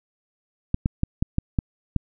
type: clicks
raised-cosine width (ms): 5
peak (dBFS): -8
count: 7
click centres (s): 0.744 / 0.859 / 1.034 / 1.225 / 1.384 / 1.588 / 1.963
effects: none